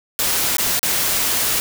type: noise with dropouts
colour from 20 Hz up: white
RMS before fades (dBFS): -19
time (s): 0.19-1.6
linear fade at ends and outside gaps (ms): 0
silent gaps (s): 0.568-0.583 / 0.793-0.83
effects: none